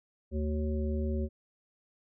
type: harmonic tone with a mistuned harmonic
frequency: 75.2 Hz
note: D2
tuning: 42 cents sharp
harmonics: 1 / 3 / 5 / 7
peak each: -30 / -35 / -38 / -42 dBFS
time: 0.31-1.29 s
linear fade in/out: 50 ms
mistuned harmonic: 7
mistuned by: +75 cents
effects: none